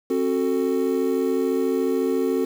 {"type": "chord", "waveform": "triangle", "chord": "F# diminished", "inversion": "second", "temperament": "just", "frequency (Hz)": [266.4, 370, 444], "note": ["C4", "F#4", "A4"], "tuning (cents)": [31, 0, 16], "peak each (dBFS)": -22, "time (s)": [0.1, 2.45], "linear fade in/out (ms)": 5, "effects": ["7-bit"]}